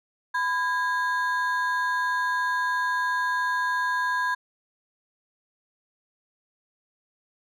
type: ring-modulated tone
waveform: triangle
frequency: 1318.5 Hz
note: E6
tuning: in tune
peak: -18 dBFS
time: 0.34-4.35 s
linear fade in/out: 10 ms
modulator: 317 Hz
effects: none